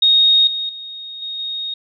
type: tone with level steps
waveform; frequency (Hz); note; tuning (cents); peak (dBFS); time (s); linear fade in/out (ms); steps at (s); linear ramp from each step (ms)
sine; 3729; A#7; 0; -9 / -20 / -29 / -24 / -22; 0.02-1.74; 5; 0.47 / 0.69 / 1.22 / 1.39; 2
effects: none